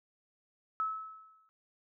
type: tone with exponential decay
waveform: sine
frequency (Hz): 1298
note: E6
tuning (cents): -27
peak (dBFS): -28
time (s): 0.8-1.49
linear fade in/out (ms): 0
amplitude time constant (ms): 150
effects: none